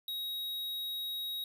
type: tone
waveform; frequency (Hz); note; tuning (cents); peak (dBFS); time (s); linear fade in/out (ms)
square; 3800; A#7; +33; -36; 0.08-1.44; 2
effects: none